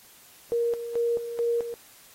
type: tone with tremolo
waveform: sine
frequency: 470 Hz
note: A#4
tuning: 14 cents sharp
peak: -22 dBFS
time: 0.52-1.74 s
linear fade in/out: 0 ms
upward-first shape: square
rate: 2.3 Hz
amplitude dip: 65%
effects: white hiss -53 dBFS RMS until 2.14 s + AAC 48 kbps